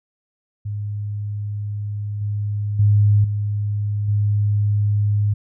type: tone with level steps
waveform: sine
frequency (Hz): 103.5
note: G#2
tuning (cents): -5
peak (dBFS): -23 / -20 / -11 / -19 / -15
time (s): 0.65-5.34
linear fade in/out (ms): 10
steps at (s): 2.21 / 2.79 / 3.24 / 4.08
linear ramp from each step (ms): 5
effects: none

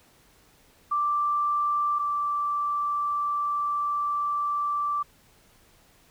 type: tone pair in turn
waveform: sine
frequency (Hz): 1174.7 / 1168.5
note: D6 / D6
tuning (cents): 0 / -9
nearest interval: unison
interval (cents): 9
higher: first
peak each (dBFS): -22 / -24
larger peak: first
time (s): 0.91-1.99 / 1.99-5.03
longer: second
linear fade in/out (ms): 10
effects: pink hiss -59 dBFS RMS until 6.1 s

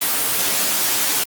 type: noise with comb filter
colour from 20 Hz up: white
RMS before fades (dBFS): -19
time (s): 0.01-1.24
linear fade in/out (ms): 10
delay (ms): 12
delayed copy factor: -0.55
effects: high-pass 150 Hz 12 dB/octave + Opus 24 kbps

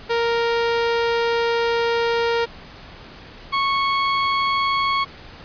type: tone pair in turn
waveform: sawtooth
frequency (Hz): 466.2 / 1103.1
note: A#4 / C#6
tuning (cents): 0 / -9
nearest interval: octave + minor third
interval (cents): 1491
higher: second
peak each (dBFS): -14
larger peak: neither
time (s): 0.09-2.46 / 3.52-5.05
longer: first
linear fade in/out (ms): 20
effects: pink hiss -41 dBFS RMS until 5.44 s + resampled to 11025 Hz

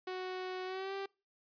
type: tone with pitch glide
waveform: sawtooth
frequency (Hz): 370 to 392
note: F#4 to G4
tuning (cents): 0 to 0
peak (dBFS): -34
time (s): 0.07-1.06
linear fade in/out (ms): 5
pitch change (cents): +100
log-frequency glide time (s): 0.65-0.94
effects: noise-tail reverb RT60 0.3 s tail -25 dB re dry + resampled to 11025 Hz

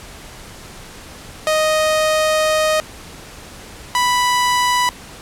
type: tone pair in turn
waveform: sawtooth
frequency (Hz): 622.3 / 987.8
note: D#5 / B5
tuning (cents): 0 / 0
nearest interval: minor sixth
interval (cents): 800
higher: second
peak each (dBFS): -10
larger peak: neither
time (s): 1.47-2.8 / 3.95-4.89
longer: first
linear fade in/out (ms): 0
effects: pink hiss -37 dBFS RMS until 5.21 s + low-pass 11000 Hz 12 dB/octave

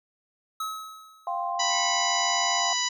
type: tone with exponential decay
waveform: square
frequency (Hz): 1284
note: E6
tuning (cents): -46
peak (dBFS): -28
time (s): 0.6-1.52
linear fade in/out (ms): 5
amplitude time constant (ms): 200
type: chord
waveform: sine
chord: F suspended second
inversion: none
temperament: just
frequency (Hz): 698.5 / 785.8 / 1047.7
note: F5 / G5 / C6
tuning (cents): 0 / +4 / +2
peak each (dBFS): -30 / -32 / -31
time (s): 1.27-2.73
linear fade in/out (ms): 2
type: harmonic tone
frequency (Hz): 987.8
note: B5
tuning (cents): 0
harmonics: 1 / 2 / 3 / 4 / 5 / 6 / 7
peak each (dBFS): -32 / -32 / -32 / -32 / -32 / -32 / -32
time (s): 1.59-2.89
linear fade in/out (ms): 10
type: tone with pitch glide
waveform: sine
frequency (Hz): 2155 to 2129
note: C#7 to C7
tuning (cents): -49 to +30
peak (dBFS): -37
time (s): 1.69-2.62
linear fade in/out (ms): 50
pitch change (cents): -21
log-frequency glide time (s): 1.9-2.08
effects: none

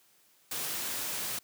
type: noise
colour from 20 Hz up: white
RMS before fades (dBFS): -35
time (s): 0.51-1.39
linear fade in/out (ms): 5
effects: white hiss -65 dBFS RMS until 1.43 s + high-pass 100 Hz 12 dB/octave

